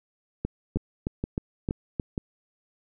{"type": "two click trains", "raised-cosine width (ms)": 3, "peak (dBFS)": [-15, -14], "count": [4, 6], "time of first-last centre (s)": [[0.77, 2.178], [0.45, 1.998]], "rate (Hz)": [2.13, 3.23], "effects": []}